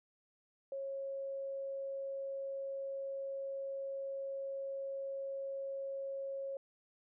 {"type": "tone", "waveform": "sine", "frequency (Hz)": 546, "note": "C#5", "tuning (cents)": -26, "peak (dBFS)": -38, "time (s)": [0.72, 6.57], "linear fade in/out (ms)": 2, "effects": []}